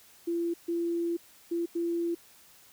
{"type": "tone bursts at uneven times", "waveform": "sine", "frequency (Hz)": 340, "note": "F4", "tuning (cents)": -46, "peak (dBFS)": -27, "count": 4, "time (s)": [[0.27, 0.54], [0.68, 1.17], [1.51, 1.66], [1.75, 2.15]], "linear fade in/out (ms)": 10, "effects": ["white hiss -57 dBFS RMS until 2.72 s"]}